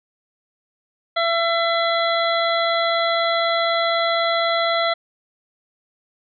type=harmonic tone; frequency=672 Hz; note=E5; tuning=33 cents sharp; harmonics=1 / 2 / 3 / 5 / 6; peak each=-20 / -23 / -25 / -27 / -28 dBFS; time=1.16-4.94 s; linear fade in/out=10 ms; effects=none